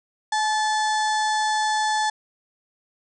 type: harmonic tone with a mistuned harmonic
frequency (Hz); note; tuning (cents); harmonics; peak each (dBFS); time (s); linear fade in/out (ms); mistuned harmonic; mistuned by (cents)
871; A5; -18; 1 / 2 / 4 / 5 / 6 / 7 / 8 / 9 / 10; -21 / -27 / -33 / -35 / -37 / -38 / -39 / -40 / -41; 0.32-2.1; 5; 1; -29
effects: none